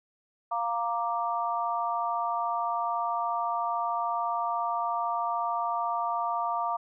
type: chord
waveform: sine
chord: Bb major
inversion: second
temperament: equal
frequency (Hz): 698.5 / 932.3 / 1174.7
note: F5 / Bb5 / D6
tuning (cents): 0 / 0 / 0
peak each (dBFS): -31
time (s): 0.51-6.77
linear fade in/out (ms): 10
effects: none